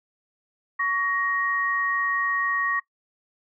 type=tone pair together; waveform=sine; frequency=1124 / 1877.8 Hz; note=C#6 / A#6; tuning=+24 / +12 cents; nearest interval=major sixth; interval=888 cents; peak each=-25 dBFS; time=0.79-2.8 s; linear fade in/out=10 ms; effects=noise-tail reverb RT60 0.1 s tail -19 dB re dry

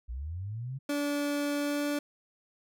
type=linear sweep; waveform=sine; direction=up; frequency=55 to 138.59 Hz; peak=-34 dBFS; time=0.08-0.79 s; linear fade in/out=20 ms
type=tone with pitch glide; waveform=30% pulse; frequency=288.9 to 290.7 Hz; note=D4 to D4; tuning=-28 to -18 cents; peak=-26 dBFS; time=0.89-1.99 s; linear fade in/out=5 ms; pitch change=+10 cents; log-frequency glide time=1.58-1.86 s
effects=none

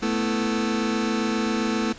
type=chord; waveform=sawtooth; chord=A suspended second; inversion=none; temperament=just; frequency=220 / 247.5 / 330 Hz; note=A3 / B3 / E4; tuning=0 / +4 / +2 cents; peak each=-20 / -24 / -24 dBFS; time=0.02-1.93 s; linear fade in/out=10 ms; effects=pink hiss -43 dBFS RMS until 1.98 s + resampled to 16000 Hz

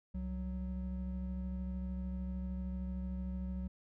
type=tone pair together; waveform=triangle; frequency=66.1 / 185.08 Hz; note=C2 / F#3; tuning=+18 / +1 cents; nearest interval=octave + tritone; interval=1783 cents; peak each=-37 / -38 dBFS; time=0.14-3.68 s; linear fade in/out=10 ms; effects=none

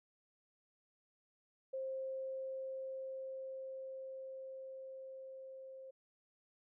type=tone with level ramp; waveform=sine; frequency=529 Hz; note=C5; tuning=19 cents sharp; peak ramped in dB=-38 to -49 dBFS; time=1.73-5.91 s; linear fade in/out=10 ms; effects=none

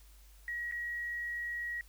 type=tone with dropouts; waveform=sine; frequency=1906 Hz; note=A#6; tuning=38 cents sharp; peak=-35 dBFS; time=0.48-1.81 s; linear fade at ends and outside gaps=1 ms; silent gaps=0.713-0.722 s; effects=added 50 Hz sine -55 dBFS peak until 1.88 s + white hiss -64 dBFS RMS until 1.88 s

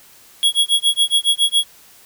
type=tone with tremolo; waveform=square; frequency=3326 Hz; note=G#7; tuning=2 cents sharp; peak=-11 dBFS; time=0.43-1.65 s; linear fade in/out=0 ms; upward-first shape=sine; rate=7.2 Hz; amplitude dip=100%; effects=white hiss -47 dBFS RMS until 2.05 s

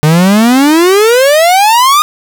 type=exponential sweep; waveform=45% pulse; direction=up; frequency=148.2 to 1244.5 Hz; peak=-4 dBFS; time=0.03-2.02 s; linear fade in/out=0 ms; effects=none

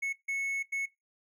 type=tone bursts at uneven times; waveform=triangle; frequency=2200 Hz; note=C#7; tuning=14 cents flat; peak=-28 dBFS; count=3; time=0.02-0.13 / 0.28-0.63 / 0.72-0.86 s; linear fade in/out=10 ms; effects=noise-tail reverb RT60 0.2 s tail -20 dB re dry

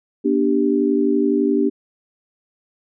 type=chord; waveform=sine; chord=G major; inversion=first; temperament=equal with one note detuned; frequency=241.9 / 293.7 / 392 Hz; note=B3 / D4 / G4; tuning=-36 / 0 / 0 cents; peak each=-20 / -18 / -19 dBFS; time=0.24-1.7 s; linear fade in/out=20 ms; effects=none

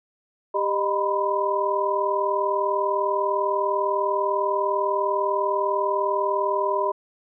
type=tone cluster; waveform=sine; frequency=396.3 / 614 / 971 / 1011 Hz; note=G4 / D#5 / B5 / B5; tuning=+19 / -23 / -30 / +40 cents; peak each=-26 dBFS; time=0.54-6.92 s; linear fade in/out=10 ms; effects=none

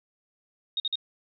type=tone bursts; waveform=sine; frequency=3723 Hz; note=A#7; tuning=3 cents flat; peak=-25 dBFS; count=3; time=0.77-0.956 s; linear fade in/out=2 ms; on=30 ms; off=48 ms; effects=none

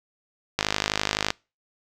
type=click train; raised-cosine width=0.2 ms; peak=-4 dBFS; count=38; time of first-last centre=0.59-1.304 s; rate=51.8 Hz; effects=noise-tail reverb RT60 0.3 s tail -26 dB re dry

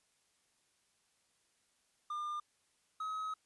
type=tone pair in turn; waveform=triangle; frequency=1203 / 1274.5 Hz; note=D6 / D#6; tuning=+41 / +41 cents; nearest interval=minor second; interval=100 cents; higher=second; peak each=-35 / -35 dBFS; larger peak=neither; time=2.1-2.4 / 3-3.34 s; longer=second; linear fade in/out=5 ms; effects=white hiss -75 dBFS RMS until 3.45 s + resampled to 24000 Hz

